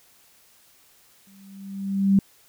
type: tone with exponential growth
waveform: sine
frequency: 196 Hz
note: G3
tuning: in tune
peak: -12 dBFS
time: 1.27-2.19 s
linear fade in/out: 2 ms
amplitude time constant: 200 ms
effects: white hiss -57 dBFS RMS until 2.48 s